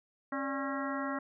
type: harmonic tone with a mistuned harmonic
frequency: 272.3 Hz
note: C#4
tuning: 31 cents flat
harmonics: 1 / 2 / 3 / 4 / 5 / 6 / 7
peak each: -36 / -40 / -44 / -40 / -41 / -45 / -44 dBFS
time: 0.32-1.19 s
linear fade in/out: 5 ms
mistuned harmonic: 2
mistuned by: +120 cents
effects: none